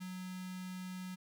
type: tone with notch filter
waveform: square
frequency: 184.4 Hz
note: F#3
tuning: 6 cents flat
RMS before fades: -44 dBFS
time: 0-1.16 s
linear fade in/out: 20 ms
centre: 520 Hz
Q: 0.56
effects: none